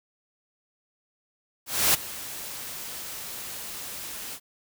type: noise with ADSR envelope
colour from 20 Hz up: white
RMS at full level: -19 dBFS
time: 1.66-4.4 s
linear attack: 280 ms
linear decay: 14 ms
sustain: -18 dB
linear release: 61 ms
effects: none